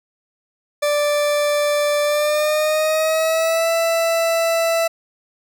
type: tone with pitch glide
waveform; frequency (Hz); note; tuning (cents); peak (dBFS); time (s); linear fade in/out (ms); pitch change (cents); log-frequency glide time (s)
40% pulse; 587.3 to 663; D5 to E5; 0 to +10; -15; 0.82-4.88; 10; +210; 2.03-3.7
effects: none